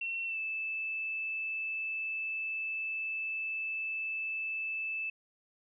sine tone with pitch glide, 2711 to 2629 Hz, E7 to E7, +48 to -5 cents, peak -33 dBFS, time 0.01-5.1 s, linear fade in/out 5 ms, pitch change -53 cents, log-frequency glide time 0.26-0.38 s, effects none

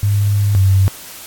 sine tone pair in turn, 101.7 / 95.99 Hz, G#2 / G2, -36 / -36 cents, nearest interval minor second, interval 100 cents, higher first, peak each -11 / -8 dBFS, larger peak second, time 0.03-0.55 / 0.55-0.88 s, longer first, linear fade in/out 0 ms, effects white hiss -34 dBFS RMS until 1.26 s + AAC 64 kbps

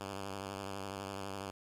5% pulse tone with vibrato, 98 Hz, G2, in tune, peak -29 dBFS, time 0-1.51 s, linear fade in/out 10 ms, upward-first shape triangle, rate 12 Hz, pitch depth 73 cents each way, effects low-pass 12000 Hz 12 dB/octave + 11-bit

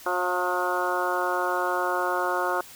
harmonic tone with a mistuned harmonic, 180 Hz, F#3, 47 cents flat, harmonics 2 / 3 / 4 / 5 / 6 / 7 / 8, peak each -31 / -31 / -31 / -31 / -31 / -31 / -31 dBFS, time 0.06-2.61 s, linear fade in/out 2 ms, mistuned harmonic 4, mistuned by -23 cents, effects white hiss -46 dBFS RMS until 2.75 s

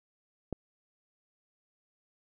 click, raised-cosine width 2 ms, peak -20 dBFS, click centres 0.527 s, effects none

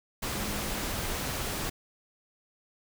sine tone in noise, 207.7 Hz, G#3, in tune, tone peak -40 dBFS, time 0.37-0.7 s, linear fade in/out 10 ms, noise pink, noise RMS -33 dBFS, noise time 0.22-1.7 s, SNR -10 dB, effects none

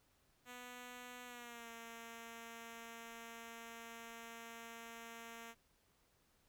5% pulse tone with pitch glide, 246.9 to 230.4 Hz, B3 to A#3, 0 to -20 cents, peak -39 dBFS, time 0.45-5.55 s, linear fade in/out 50 ms, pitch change -120 cents, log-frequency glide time 1.25-1.69 s, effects pink hiss -75 dBFS RMS until 6.48 s

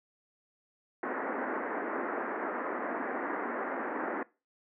pink band-pass noise, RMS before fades -35 dBFS, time 1.03-4.23 s, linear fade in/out 2 ms, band 240 to 1900 Hz, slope 48 dB/octave, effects noise-tail reverb RT60 0.3 s tail -22 dB re dry

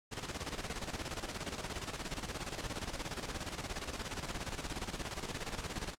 pink noise with tremolo, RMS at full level -39 dBFS, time 0.11-5.95 s, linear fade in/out 20 ms, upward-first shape square, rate 17 Hz, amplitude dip 65%, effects low-pass 8000 Hz 12 dB/octave + AAC 64 kbps

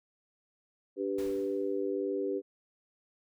sine chord, G major, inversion second, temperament equal with one note detuned, 291.3 / 392 / 493.9 Hz, D4 / G4 / B4, -14 / 0 / 0 cents, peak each -36 / -32 / -36 dBFS, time 0.96-2.42 s, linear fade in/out 50 ms
pink noise with exponential decay, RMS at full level -46 dBFS, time 1.18-1.92 s, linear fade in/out 5 ms, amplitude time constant 160 ms
effects none

